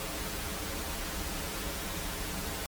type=noise with comb filter; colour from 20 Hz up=pink; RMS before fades=-36 dBFS; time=0-2.66 s; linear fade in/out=0 ms; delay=8.2 ms; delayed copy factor=-0.85; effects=MP3 96 kbps